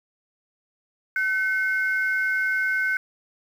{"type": "tone pair together", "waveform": "sine", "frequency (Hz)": [1524, 2154], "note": ["G6", "C7"], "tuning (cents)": [-49, 50], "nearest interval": "tritone", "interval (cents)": 599, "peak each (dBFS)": [-21, -27], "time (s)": [1.16, 2.97], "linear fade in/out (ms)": 2, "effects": ["tanh soft clip ceiling -14 dBFS", "8-bit"]}